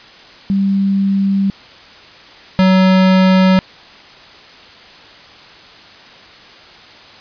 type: tone pair in turn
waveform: sine / square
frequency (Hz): 196 / 187.54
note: G3 / F#3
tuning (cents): 0 / +24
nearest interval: minor second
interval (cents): 76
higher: first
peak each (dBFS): -11 / -8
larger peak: second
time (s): 0.5-1.5 / 2.59-3.59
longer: neither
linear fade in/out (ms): 0
effects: white hiss -39 dBFS RMS until 7.2 s + resampled to 11025 Hz